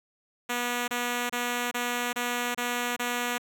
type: tone bursts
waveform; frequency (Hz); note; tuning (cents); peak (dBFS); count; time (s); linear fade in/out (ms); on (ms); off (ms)
5% pulse; 242.9; B3; -29; -16; 7; 0.49-3.382; 10; 390; 27
effects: none

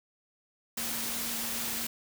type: tone in noise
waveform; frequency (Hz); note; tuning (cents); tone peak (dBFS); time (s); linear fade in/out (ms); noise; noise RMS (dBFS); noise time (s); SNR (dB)
sine; 230.6; A#3; -19; -44; 0.77-1.87; 5; white; -34; 0.77-1.87; -13
effects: none

